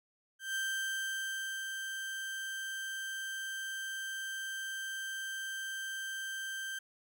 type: tone with ADSR envelope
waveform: 35% pulse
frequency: 1568 Hz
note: G6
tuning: in tune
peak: -31 dBFS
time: 0.39-6.79 s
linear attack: 160 ms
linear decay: 1100 ms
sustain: -5 dB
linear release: 6 ms
effects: none